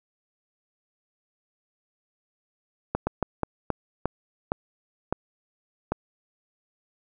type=slowing click train; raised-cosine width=1 ms; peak=-10 dBFS; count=9; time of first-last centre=2.95-5.92 s; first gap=120 ms; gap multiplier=1.31; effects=none